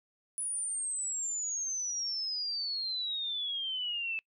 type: exponential sweep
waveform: sine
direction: down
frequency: 9956 to 2617 Hz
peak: -32 dBFS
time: 0.38-4.19 s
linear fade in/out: 0 ms
effects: noise-tail reverb RT60 0.1 s tail -25 dB re dry